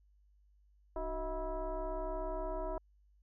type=tone with frequency modulation; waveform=sine; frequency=302.7 Hz; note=D#4; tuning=48 cents flat; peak=-35 dBFS; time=0.96-2.78 s; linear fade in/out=2 ms; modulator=336 Hz; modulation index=2; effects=added 50 Hz sine -64 dBFS peak until 3.22 s